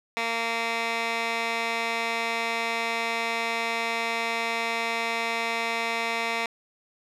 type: tone with band-pass filter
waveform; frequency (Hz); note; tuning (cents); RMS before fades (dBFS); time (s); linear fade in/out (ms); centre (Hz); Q
15% pulse; 230; A#3; -23; -28; 0.17-6.46; 0; 2200; 1.1
effects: none